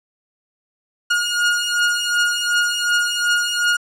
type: beating tone pair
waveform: sawtooth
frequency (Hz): 1430 / 1432.7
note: F6 / F6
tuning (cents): +41 / +44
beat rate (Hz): 2.7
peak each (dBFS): -17 / -15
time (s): 1.1-3.77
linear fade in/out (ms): 10
effects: low-pass 9000 Hz 12 dB/octave